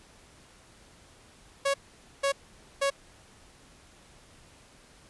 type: tone bursts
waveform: sawtooth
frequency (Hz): 554.4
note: C#5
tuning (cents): 0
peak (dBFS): -20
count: 3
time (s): 1.65-2.903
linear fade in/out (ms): 10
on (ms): 91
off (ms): 490
effects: pink hiss -56 dBFS RMS until 5.09 s + resampled to 24000 Hz